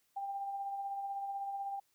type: tone with tremolo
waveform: sine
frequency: 793 Hz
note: G5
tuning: 20 cents sharp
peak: -35 dBFS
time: 0.16-1.8 s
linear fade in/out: 10 ms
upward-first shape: sine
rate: 16 Hz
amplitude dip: 35%
effects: white hiss -75 dBFS RMS until 1.94 s